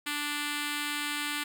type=tone with notch filter; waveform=5% pulse; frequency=293.7 Hz; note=D4; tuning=in tune; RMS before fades=-33 dBFS; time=0.06-1.44 s; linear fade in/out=10 ms; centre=590 Hz; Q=0.72; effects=none